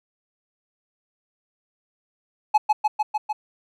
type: tone with echo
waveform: triangle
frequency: 851 Hz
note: G#5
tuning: 42 cents sharp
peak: -10 dBFS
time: 2.54-2.58 s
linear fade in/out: 10 ms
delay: 150 ms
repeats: 5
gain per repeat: -2 dB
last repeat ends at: 3.33 s
effects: none